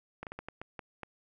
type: slowing click train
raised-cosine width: 0.5 ms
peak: -25 dBFS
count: 8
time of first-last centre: 0.23-1.033 s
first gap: 38 ms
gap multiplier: 1.36
effects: none